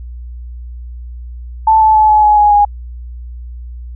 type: tone with pitch steps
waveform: sine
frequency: 880 / 870.4 / 860.9 / 851.5 / 842.2 / 833 / 823.9 Hz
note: A5 / A5 / A5 / G#5 / G#5 / G#5 / G#5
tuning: 0 / -19 / -38 / +43 / +24 / +5 / -14 cents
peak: -5 dBFS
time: 1.67-2.65 s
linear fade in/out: 5 ms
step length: 140 ms
effects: added 60 Hz sine -25 dBFS peak until 3.95 s